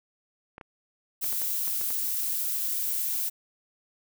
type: clicks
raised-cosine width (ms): 0.5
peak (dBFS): -27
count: 8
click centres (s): 0.581 / 0.612 / 1.243 / 1.327 / 1.417 / 1.677 / 1.813 / 1.905
type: noise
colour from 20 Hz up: violet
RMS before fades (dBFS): -29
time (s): 1.21-3.3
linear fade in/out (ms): 20
effects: none